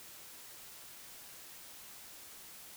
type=silence; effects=white hiss -52 dBFS RMS until 2.76 s